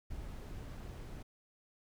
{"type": "noise", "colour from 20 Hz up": "brown", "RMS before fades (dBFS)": -45, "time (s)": [0.1, 1.23], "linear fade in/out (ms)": 10, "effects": []}